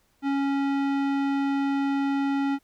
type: tone with low-pass filter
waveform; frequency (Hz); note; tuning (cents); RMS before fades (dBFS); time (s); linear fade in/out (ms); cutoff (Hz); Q
square; 277.2; C#4; 0; -25; 0.22-2.59; 50; 2500; 0.61
effects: pink hiss -67 dBFS RMS until 2.63 s